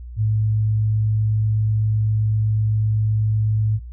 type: tone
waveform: sine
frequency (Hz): 107.9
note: A2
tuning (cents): -33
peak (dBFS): -16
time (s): 0.16-3.8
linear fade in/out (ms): 50
effects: noise-tail reverb RT60 0.2 s tail -26 dB re dry + added 60 Hz sine -32 dBFS peak until 3.92 s